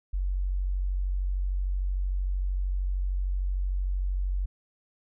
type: tone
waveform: sine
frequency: 46.57 Hz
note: F#1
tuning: 12 cents sharp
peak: -25 dBFS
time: 0.13-4.46 s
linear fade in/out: 10 ms
effects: none

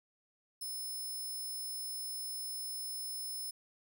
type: tone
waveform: 5% pulse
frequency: 5240 Hz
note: E8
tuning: 11 cents flat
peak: -33 dBFS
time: 0.61-3.51 s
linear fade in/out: 10 ms
effects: none

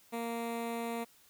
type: tone with notch filter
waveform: 15% pulse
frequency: 232.4 Hz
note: A#3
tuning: 5 cents flat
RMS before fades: -37 dBFS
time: 0.12-1.05 s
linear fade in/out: 20 ms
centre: 5200 Hz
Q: 1.3
effects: white hiss -63 dBFS RMS until 1.29 s

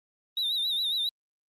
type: tone with vibrato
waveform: sine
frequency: 3760 Hz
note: A#7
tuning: 14 cents sharp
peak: -23 dBFS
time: 0.37-1.09 s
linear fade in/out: 2 ms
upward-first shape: sine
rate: 7.3 Hz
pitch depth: 89 cents each way
effects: tanh soft clip ceiling -25 dBFS + Opus 24 kbps

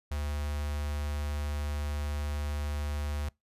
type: tone with notch filter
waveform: square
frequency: 73.42 Hz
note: D2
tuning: in tune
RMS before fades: -33 dBFS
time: 0.11-3.29 s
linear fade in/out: 5 ms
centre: 290 Hz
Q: 0.9
effects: noise-tail reverb RT60 0.2 s tail -25 dB re dry + resampled to 32000 Hz

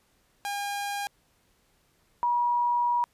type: tone pair in turn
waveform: sawtooth / sine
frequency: 809 / 962.1 Hz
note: G#5 / B5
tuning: -46 / -46 cents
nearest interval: minor third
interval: 300 cents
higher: second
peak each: -26 / -22 dBFS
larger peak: second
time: 0.45-1.07 / 2.23-3.04 s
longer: second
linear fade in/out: 0 ms
effects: pink hiss -67 dBFS RMS until 3.13 s + resampled to 32000 Hz

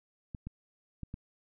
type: clicks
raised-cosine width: 5 ms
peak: -27 dBFS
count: 4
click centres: 0.348 / 0.47 / 1.033 / 1.141 s
effects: none

